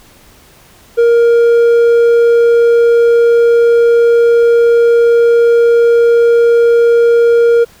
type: tone with hard clipping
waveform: sine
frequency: 468.6 Hz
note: A#4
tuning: 9 cents sharp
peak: -6 dBFS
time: 0.97-7.65 s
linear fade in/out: 20 ms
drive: 3 dB
effects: pink hiss -43 dBFS RMS until 7.8 s